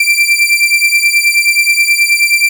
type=beating tone pair; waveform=40% pulse; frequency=2349 / 2358.4 Hz; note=D7 / D7; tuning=0 / +7 cents; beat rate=9.4 Hz; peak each=-10 dBFS; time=0-2.49 s; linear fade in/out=5 ms; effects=7-bit

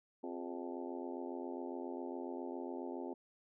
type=harmonic tone with a mistuned harmonic; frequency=87.31 Hz; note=F2; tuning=in tune; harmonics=3 / 4 / 5 / 6 / 7 / 8 / 9 / 10; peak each=-45 / -45 / -48 / -52 / -52 / -55 / -54 / -53 dBFS; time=0.23-3.14 s; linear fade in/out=10 ms; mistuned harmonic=5; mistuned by=-91 cents; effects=none

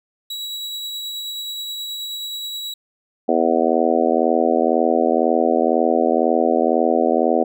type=tone with tremolo; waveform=40% pulse; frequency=3891 Hz; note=B7; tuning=27 cents flat; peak=-24 dBFS; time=0.3-2.74 s; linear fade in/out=5 ms; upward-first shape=triangle; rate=9.4 Hz; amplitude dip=25%
type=harmonic tone; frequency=82 Hz; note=E2; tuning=9 cents flat; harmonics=3 / 4 / 5 / 6 / 7 / 8 / 9; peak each=-22 / -22 / -22 / -22 / -22 / -22 / -22 dBFS; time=3.28-7.44 s; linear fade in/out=10 ms
effects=none

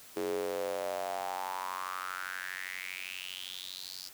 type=tone with high-pass filter sweep; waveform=square; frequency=46.25 Hz; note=F#1; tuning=in tune; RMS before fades=-38 dBFS; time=0.16-4.09 s; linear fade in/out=10 ms; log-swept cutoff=370 to 4900 Hz; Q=6; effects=white hiss -53 dBFS RMS until 4.13 s

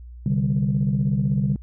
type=chord; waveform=sine; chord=C suspended second; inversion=none; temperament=equal; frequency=130.81 / 146.83 / 196 Hz; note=C3 / D3 / G3; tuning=0 / 0 / 0 cents; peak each=-22 dBFS; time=0.26-1.56 s; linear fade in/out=2 ms; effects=tanh soft clip ceiling -12 dBFS + added 60 Hz sine -37 dBFS peak until 1.62 s

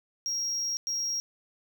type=tone bursts at uneven times; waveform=triangle; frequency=5610 Hz; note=F8; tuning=7 cents sharp; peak=-27 dBFS; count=2; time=0.26-0.77 / 0.87-1.2 s; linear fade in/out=0 ms; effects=none

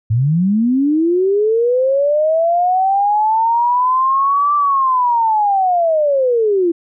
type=linear two-way sweep; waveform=sine; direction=up then down; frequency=103.83 to 1174.7 to 329.1 Hz; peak=-11 dBFS; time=0.1-6.72 s; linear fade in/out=10 ms; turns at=4.55 s; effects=none

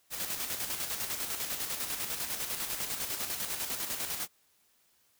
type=noise with tremolo; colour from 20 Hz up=white; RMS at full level=-34 dBFS; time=0.1-4.28 s; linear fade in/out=50 ms; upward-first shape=square; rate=10 Hz; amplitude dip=45%; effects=white hiss -69 dBFS RMS until 5.19 s

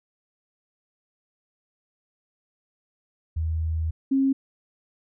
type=tone pair in turn; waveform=sine; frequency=80.3 / 270.1 Hz; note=E2 / C#4; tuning=-45 / -45 cents; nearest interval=octave + major sixth; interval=2100 cents; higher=second; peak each=-23 / -18 dBFS; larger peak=second; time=3.36-3.91 / 4.11-4.33 s; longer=first; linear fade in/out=10 ms; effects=none

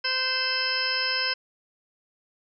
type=harmonic tone with a mistuned harmonic; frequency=516 Hz; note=C5; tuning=24 cents flat; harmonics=1 / 2 / 3 / 4 / 5 / 6 / 8 / 9 / 10; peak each=-38 / -36 / -30 / -35 / -32 / -35 / -39 / -37 / -27 dBFS; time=0.04-1.34 s; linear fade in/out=10 ms; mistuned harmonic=5; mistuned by=+34 cents; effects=none

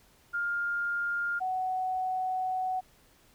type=tone pair in turn; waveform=sine; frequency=1407 / 745.3 Hz; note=F6 / F#5; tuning=+12 / +12 cents; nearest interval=major seventh; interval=1100 cents; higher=first; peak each=-28 dBFS; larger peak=neither; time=0.33-1.4 / 1.4-2.81 s; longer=second; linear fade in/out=20 ms; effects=pink hiss -62 dBFS RMS until 3.34 s

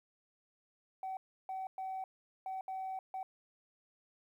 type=tone bursts at uneven times; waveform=sine; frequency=760 Hz; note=F#5; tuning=46 cents sharp; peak=-36 dBFS; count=6; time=1.03-1.17 / 1.49-1.67 / 1.78-2.04 / 2.46-2.61 / 2.68-2.99 / 3.14-3.23 s; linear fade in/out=2 ms; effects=tanh soft clip ceiling -35 dBFS + 12-bit

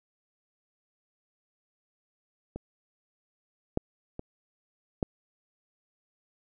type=clicks; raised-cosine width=2 ms; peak=-23 / -12 / -23 / -13 dBFS; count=4; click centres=2.56 / 3.774 / 4.194 / 5.028 s; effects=none

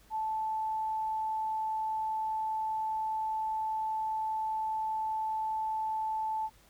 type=tone; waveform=sine; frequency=875 Hz; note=A5; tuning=10 cents flat; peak=-30 dBFS; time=0.1-6.5 s; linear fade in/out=50 ms; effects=added 50 Hz sine -65 dBFS peak until 6.69 s + pink hiss -62 dBFS RMS until 6.69 s

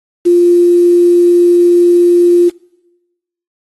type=tone with quantisation; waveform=sine; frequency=349.2 Hz; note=F4; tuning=in tune; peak=-4 dBFS; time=0.25-2.5 s; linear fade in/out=20 ms; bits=5; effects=noise-tail reverb RT60 1.0 s tail -23 dB re dry + AAC 32 kbps

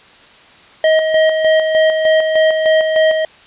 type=tone with tremolo; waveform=square; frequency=632 Hz; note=D#5; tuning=27 cents sharp; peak=-9 dBFS; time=0.84-3.25 s; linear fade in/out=2 ms; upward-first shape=square; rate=3.3 Hz; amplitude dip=45%; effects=white hiss -43 dBFS RMS until 3.46 s + resampled to 8000 Hz

